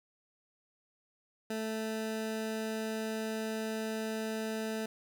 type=tone; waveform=20% pulse; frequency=220 Hz; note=A3; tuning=in tune; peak=-29 dBFS; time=1.5-4.86 s; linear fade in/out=5 ms; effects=none